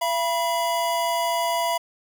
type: tone pair together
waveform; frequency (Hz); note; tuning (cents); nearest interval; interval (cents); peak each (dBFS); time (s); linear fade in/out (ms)
square; 678 / 974.5; E5 / B5; +49 / -23; tritone; 628; -25; 0.01-1.78; 10
effects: none